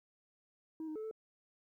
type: tone with pitch steps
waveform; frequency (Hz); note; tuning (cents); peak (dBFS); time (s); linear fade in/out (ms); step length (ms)
sine; 318.4 / 309.9 / 434.5 / 440; D#4 / D#4 / A4 / A4; +40 / -7 / -22 / 0; -37; 0.8-1.112; 2; 78
effects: tanh soft clip ceiling -38 dBFS + 13-bit